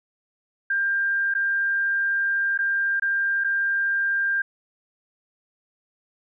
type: tone with dropouts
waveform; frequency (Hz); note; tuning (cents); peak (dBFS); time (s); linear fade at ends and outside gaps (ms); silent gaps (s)
sine; 1594; G6; +28; -20; 0.7-4.42; 5; 1.34-1.349 / 2.577-2.588 / 2.998-3.021 / 3.439-3.444
effects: none